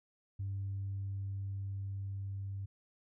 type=tone with level ramp; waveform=sine; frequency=98.2 Hz; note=G2; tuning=4 cents sharp; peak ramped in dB=-34 to -37 dBFS; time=0.39-2.66 s; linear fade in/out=10 ms; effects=tanh soft clip ceiling -32 dBFS